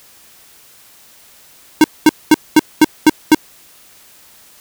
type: tone bursts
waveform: square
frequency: 310 Hz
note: D#4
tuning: 6 cents flat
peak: -4 dBFS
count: 7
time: 1.81-3.347 s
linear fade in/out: 2 ms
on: 31 ms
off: 220 ms
effects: white hiss -45 dBFS RMS until 4.6 s